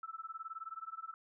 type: tone with tremolo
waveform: sine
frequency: 1318.5 Hz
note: E6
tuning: in tune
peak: -39 dBFS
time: 0.03-1.14 s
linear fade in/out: 2 ms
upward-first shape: sine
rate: 19 Hz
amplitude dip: 95%
effects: none